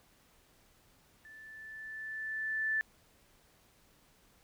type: tone with level ramp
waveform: sine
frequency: 1757 Hz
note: A6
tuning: 3 cents flat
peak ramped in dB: -51 to -28 dBFS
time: 1.25-2.81 s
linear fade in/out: 0 ms
effects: pink hiss -66 dBFS RMS until 4.43 s